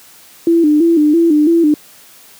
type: tone with vibrato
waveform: sine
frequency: 317.1 Hz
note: D#4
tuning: 33 cents sharp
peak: -7 dBFS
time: 0.47-1.74 s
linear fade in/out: 2 ms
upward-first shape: square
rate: 3 Hz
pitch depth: 97 cents each way
effects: white hiss -42 dBFS RMS until 2.39 s + high-pass 100 Hz 12 dB/octave